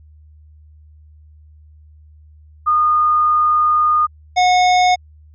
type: tone pair in turn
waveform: sine / square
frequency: 1224 / 727.8 Hz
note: D#6 / F#5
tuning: -29 / -29 cents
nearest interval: major sixth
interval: 900 cents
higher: first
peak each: -11 dBFS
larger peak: neither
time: 2.66-4.07 / 4.36-4.96 s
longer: first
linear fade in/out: 20 ms
effects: added 76 Hz sine -42 dBFS peak until 5.34 s + resampled to 16000 Hz